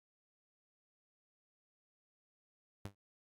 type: tone with exponential decay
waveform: sawtooth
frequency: 100 Hz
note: G2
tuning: 35 cents sharp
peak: -36 dBFS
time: 2.85-2.95 s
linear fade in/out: 0 ms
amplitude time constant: 20 ms
effects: AAC 64 kbps